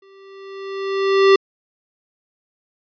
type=tone with exponential growth; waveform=square; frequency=390.3 Hz; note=G4; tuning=8 cents flat; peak=-8 dBFS; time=0.02-1.36 s; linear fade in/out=5 ms; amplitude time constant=290 ms; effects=resampled to 11025 Hz